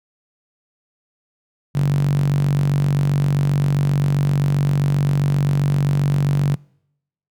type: tone with high-pass filter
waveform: sawtooth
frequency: 47.59 Hz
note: F#1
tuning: 49 cents sharp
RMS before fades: -17 dBFS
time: 1.74-6.56 s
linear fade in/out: 20 ms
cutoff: 140 Hz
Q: 9.1
effects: noise-tail reverb RT60 0.8 s tail -26 dB re dry